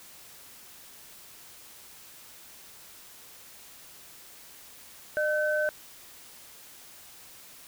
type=tone pair together; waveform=sine; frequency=606.4 / 1528 Hz; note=D#5 / G6; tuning=-45 / -45 cents; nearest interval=octave + major third; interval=1600 cents; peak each=-26 / -28 dBFS; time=5.17-5.69 s; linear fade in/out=0 ms; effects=white hiss -50 dBFS RMS until 7.67 s